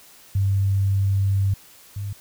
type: tone pair in turn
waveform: sine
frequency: 98 / 100.58 Hz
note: G2 / G2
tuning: 0 / +45 cents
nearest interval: unison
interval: 45 cents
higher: second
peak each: -17 / -26 dBFS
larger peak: first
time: 0.35-1.54 / 1.96-2.13 s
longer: first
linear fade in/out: 5 ms
effects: white hiss -49 dBFS RMS until 2.2 s